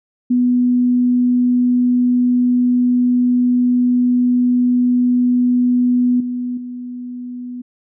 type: tone with level steps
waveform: sine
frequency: 246.9 Hz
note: B3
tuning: in tune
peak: -11 / -19 / -25 dBFS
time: 0.3-7.62 s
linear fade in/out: 10 ms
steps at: 6.2 / 6.57 s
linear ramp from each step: 5 ms
effects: none